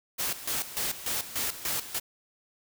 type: noise with tremolo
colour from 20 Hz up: white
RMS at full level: -30 dBFS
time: 0.18-2 s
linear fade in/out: 20 ms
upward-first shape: square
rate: 3.4 Hz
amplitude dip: 75%
effects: none